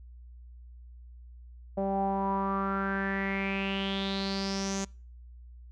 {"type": "tone with low-pass filter sweep", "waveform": "sawtooth", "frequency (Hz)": 195.2, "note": "G3", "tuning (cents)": -7, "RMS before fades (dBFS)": -31, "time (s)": [1.77, 4.85], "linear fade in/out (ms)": 10, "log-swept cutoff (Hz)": [650, 6700], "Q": 6.9, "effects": ["noise-tail reverb RT60 0.4 s tail -26 dB re dry", "added 60 Hz sine -46 dBFS peak until 5.71 s"]}